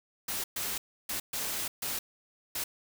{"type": "noise bursts at uneven times", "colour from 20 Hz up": "white", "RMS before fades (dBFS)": -34, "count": 6, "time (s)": [[0.28, 0.44], [0.56, 0.78], [1.09, 1.2], [1.33, 1.68], [1.82, 1.99], [2.55, 2.64]], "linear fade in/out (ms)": 5, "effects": []}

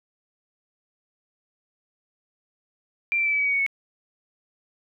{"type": "tone with pitch steps", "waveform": "sine", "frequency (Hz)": [2365, 2342, 2319, 2296, 2274, 2252, 2230, 2208], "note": ["D7", "D7", "D7", "D7", "C#7", "C#7", "C#7", "C#7"], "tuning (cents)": [12, -5, -22, -40, 44, 27, 10, -7], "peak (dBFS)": -20, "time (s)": [3.12, 3.664], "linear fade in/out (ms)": 0, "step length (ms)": 68, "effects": []}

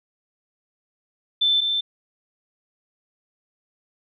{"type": "tone pair in turn", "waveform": "sine", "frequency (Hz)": [3533, 3547], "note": ["A7", "A7"], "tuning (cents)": [6, 13], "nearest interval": "unison", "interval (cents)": 7, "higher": "second", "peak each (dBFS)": [-16, -20], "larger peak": "first", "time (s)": [[1.41, 1.61], [1.61, 1.81]], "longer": "neither", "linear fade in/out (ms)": 10, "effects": []}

